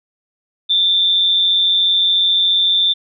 sine tone with amplitude modulation, 3563 Hz, A7, 21 cents sharp, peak -9 dBFS, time 0.69-2.94 s, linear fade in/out 20 ms, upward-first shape sine, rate 185 Hz, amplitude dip 50%, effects none

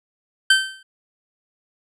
25% pulse tone with exponential decay, 1550 Hz, G6, 20 cents flat, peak -5 dBFS, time 0.5-0.83 s, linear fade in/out 5 ms, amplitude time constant 71 ms, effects low-pass 9000 Hz 12 dB/octave

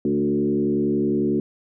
sine tone with frequency modulation, 293.7 Hz, D4, in tune, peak -18 dBFS, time 0.05-1.4 s, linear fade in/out 2 ms, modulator 71 Hz, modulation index 1.5, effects none

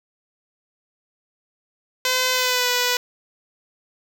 5% pulse tone with pitch glide, 510 to 492.9 Hz, C5 to B4, -44 to -3 cents, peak -7 dBFS, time 2.05-2.97 s, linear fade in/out 2 ms, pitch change -59 cents, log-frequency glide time 2.33-2.69 s, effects none

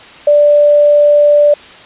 sine tone, 587.3 Hz, D5, in tune, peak -4 dBFS, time 0.27-1.54 s, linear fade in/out 5 ms, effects white hiss -35 dBFS RMS until 1.85 s + resampled to 8000 Hz

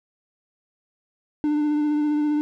triangle tone with vibrato, 298.2 Hz, D4, 27 cents sharp, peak -17 dBFS, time 1.44-2.41 s, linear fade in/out 0 ms, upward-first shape triangle, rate 15 Hz, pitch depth 23 cents each way, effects none

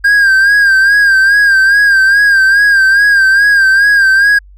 triangle tone with vibrato, 1603 Hz, G6, 38 cents sharp, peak -3 dBFS, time 0.04-4.39 s, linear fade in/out 10 ms, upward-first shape sine, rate 2.4 Hz, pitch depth 63 cents each way, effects added 48 Hz sine -35 dBFS peak until 4.57 s

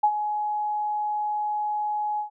sine tone with ADSR envelope, 841 Hz, G#5, 22 cents sharp, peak -14 dBFS, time 0.03-2.3 s, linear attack 10 ms, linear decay 65 ms, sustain -10 dB, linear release 110 ms, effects none

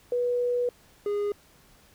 sine / triangle tone pair in turn, 488.3 / 410.6 Hz, B4 / G#4, -20 / -20 cents, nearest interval minor third, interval 300 cents, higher first, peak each -23 dBFS, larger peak neither, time 0.12-0.69 / 1.06-1.32 s, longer first, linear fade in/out 2 ms, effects pink hiss -58 dBFS RMS until 1.94 s

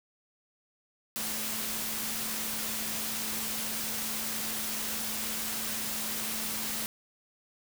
sine tone in noise, 218.5 Hz, A3, 12 cents flat, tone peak -44 dBFS, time 1.16-6.86 s, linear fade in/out 0 ms, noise white, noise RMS -34 dBFS, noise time 1.16-6.86 s, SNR -13 dB, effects none

